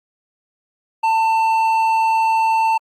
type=tone with hard clipping; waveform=sine; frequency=893 Hz; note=A5; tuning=25 cents sharp; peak=-15 dBFS; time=1.03-2.78 s; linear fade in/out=10 ms; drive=6 dB; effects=Opus 48 kbps